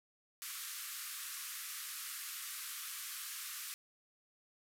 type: band-pass noise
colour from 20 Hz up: white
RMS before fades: -45 dBFS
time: 0.42-3.74 s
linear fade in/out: 0 ms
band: 1100 to 15000 Hz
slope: 96 dB/octave
effects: none